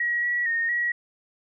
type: tone with pitch steps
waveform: sine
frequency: 1908 / 1930 / 1846 / 1915 Hz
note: A#6 / B6 / A#6 / A#6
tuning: +40 / -40 / -17 / +46 cents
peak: -22 dBFS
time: 0-0.92 s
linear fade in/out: 5 ms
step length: 230 ms
effects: none